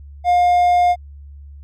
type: tone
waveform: triangle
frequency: 710 Hz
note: F5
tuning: 28 cents sharp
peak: -9 dBFS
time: 0.24-0.96 s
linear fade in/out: 50 ms
effects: added 71 Hz sine -35 dBFS peak until 1.63 s